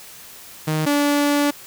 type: tone pair in turn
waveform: sawtooth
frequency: 155.56 / 289.1 Hz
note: D#3 / D4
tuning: 0 / -27 cents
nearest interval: major seventh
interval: 1073 cents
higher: second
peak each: -15 / -12 dBFS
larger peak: second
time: 0.67-0.86 / 0.86-1.51 s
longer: second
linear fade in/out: 10 ms
effects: white hiss -41 dBFS RMS until 1.66 s